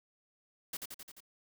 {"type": "noise with echo", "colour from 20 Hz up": "white", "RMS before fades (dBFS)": -39, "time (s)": [0.73, 0.77], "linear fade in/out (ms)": 5, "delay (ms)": 87, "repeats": 5, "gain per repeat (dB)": -3, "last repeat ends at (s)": 1.205, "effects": []}